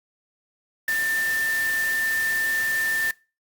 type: tone in noise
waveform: sine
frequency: 1787 Hz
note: A6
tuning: 26 cents sharp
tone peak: -21 dBFS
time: 0.88-3.11 s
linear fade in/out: 2 ms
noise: white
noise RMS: -33 dBFS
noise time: 0.88-3.11 s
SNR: +9 dB
effects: noise-tail reverb RT60 0.3 s tail -23 dB re dry + Opus 48 kbps